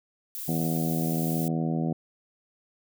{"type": "noise", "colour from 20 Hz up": "violet", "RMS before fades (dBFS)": -36, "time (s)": [0.35, 1.48], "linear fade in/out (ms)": 0}
{"type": "harmonic tone", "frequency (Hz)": 81.1, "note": "E2", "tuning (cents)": -28, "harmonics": [2, 3, 4, 5, 6, 7, 8, 9], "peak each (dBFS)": [-27, -30, -34, -40, -41, -41, -43, -39], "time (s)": [0.48, 1.93], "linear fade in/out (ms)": 5}
{"effects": []}